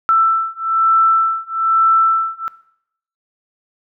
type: beating tone pair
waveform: sine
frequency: 1329 / 1330.1 Hz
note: E6 / E6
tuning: +14 / +15 cents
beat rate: 1.1 Hz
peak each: -15 dBFS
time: 0.09-2.48 s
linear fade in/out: 0 ms
effects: noise-tail reverb RT60 0.7 s tail -18 dB re dry